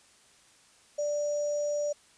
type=tone with sample-and-hold; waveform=sine; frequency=587.3 Hz; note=D5; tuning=in tune; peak=-27 dBFS; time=0.98-1.93 s; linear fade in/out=10 ms; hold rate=6300 Hz; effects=white hiss -60 dBFS RMS until 2.17 s + resampled to 22050 Hz

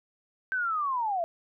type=linear sweep; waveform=sine; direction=down; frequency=1560 to 651 Hz; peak=-26 dBFS; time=0.52-1.24 s; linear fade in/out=0 ms; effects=none

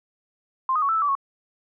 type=tone with pitch steps; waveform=sine; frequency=1048 / 1241 / 1116 / 1323 / 1313 / 1156 / 1101 Hz; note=C6 / D#6 / C#6 / E6 / E6 / D6 / C#6; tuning=+2 / -5 / +11 / +6 / -7 / -28 / -12 cents; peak=-19 dBFS; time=0.69-1.152 s; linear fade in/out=2 ms; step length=66 ms; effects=none

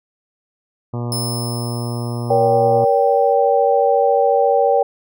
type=harmonic tone; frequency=120 Hz; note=B2; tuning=49 cents flat; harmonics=1 / 2 / 3 / 4 / 5 / 6 / 7 / 8 / 9 / 10; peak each=-22 / -28 / -32 / -34 / -36 / -38 / -39 / -40 / -41 / -42 dBFS; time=0.93-2.85 s; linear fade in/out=10 ms
type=tone with exponential decay; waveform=20% pulse; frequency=5230 Hz; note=E8; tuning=15 cents flat; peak=-16 dBFS; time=1.12-3.33 s; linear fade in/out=1 ms; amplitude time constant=480 ms
type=chord; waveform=sine; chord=G diminished; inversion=first; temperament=just; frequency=470.4 / 564.5 / 784 Hz; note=Bb4 / Db5 / G5; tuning=+16 / +31 / 0 cents; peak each=-16 dBFS; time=2.3-4.83 s; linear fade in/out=5 ms
effects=none

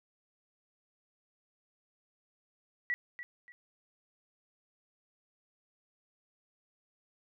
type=tone with echo; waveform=sine; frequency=1945 Hz; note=B6; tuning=27 cents flat; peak=-29 dBFS; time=2.9-2.94 s; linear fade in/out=0 ms; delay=290 ms; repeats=2; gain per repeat=-11 dB; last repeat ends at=3.52 s; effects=none

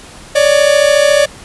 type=tone pair together; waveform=45% pulse; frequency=564 / 598 Hz; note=C#5 / D5; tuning=+30 / +31 cents; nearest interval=minor second; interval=101 cents; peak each=-10 dBFS; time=0.35-1.26 s; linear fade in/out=10 ms; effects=pink hiss -35 dBFS RMS until 1.44 s + resampled to 24000 Hz

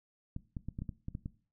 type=clicks; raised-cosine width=5 ms; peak=-26 dBFS; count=9; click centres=0.364 / 0.568 / 0.686 / 0.789 / 0.82 / 0.892 / 1.084 / 1.151 / 1.259 s; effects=noise-tail reverb RT60 0.4 s tail -18 dB re dry

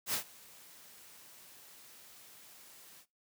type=noise with ADSR envelope; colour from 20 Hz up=white; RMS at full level=-32 dBFS; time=0.06-3.06 s; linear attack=73 ms; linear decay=100 ms; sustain=-24 dB; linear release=68 ms; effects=noise-tail reverb RT60 0.2 s tail -19 dB re dry + high-pass 100 Hz 12 dB/octave

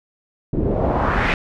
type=noise with low-pass filter sweep; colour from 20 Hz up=pink; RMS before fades=-19 dBFS; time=0.53-1.34 s; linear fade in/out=2 ms; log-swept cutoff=280 to 2500 Hz; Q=2.3; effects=none

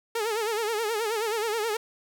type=tone with vibrato; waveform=sawtooth; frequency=440 Hz; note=A4; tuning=in tune; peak=-22 dBFS; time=0.15-1.77 s; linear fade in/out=5 ms; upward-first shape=sine; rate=9.4 Hz; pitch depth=110 cents each way; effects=none

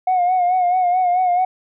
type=tone with vibrato; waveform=sine; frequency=725 Hz; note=F#5; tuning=35 cents flat; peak=-12 dBFS; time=0.07-1.45 s; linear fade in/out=5 ms; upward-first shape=sine; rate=4.6 Hz; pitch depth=51 cents each way; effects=tanh soft clip ceiling -11 dBFS

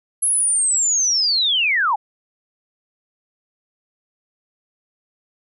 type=linear sweep; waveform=sine; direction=down; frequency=10870 to 771 Hz; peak=-15 dBFS; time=0.22-1.96 s; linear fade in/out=10 ms; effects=none

